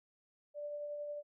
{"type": "tone with tremolo", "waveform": "sine", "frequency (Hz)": 587.3, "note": "D5", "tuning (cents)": 0, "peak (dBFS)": -38, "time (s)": [0.54, 1.23], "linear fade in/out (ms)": 50, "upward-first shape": "triangle", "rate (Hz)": 11, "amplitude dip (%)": 30, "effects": []}